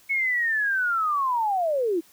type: linear sweep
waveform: sine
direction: down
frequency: 2214 to 311.6 Hz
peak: -21 dBFS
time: 0.09-2.01 s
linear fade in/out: 20 ms
effects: white hiss -56 dBFS RMS until 2.12 s